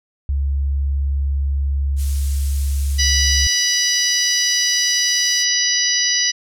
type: tone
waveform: sine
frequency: 69.5 Hz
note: C#2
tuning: 5 cents sharp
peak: -16 dBFS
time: 0.29-3.47 s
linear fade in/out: 0 ms
type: noise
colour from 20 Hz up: violet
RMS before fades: -26 dBFS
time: 1.96-5.46 s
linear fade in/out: 50 ms
type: harmonic tone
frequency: 981 Hz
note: B5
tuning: 12 cents flat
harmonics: 2 / 3 / 4 / 5 / 6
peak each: -23 / -23 / -25 / -19 / -19 dBFS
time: 2.98-6.32 s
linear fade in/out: 20 ms
effects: low-pass 9000 Hz 12 dB/octave